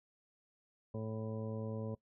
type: harmonic tone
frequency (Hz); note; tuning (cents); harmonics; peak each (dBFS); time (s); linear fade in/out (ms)
110; A2; 0; 1 / 2 / 3 / 4 / 5 / 6 / 7 / 9; -41 / -43 / -53 / -45 / -46 / -60 / -61 / -57; 0.94-1.95; 5
effects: noise-tail reverb RT60 0.1 s tail -21 dB re dry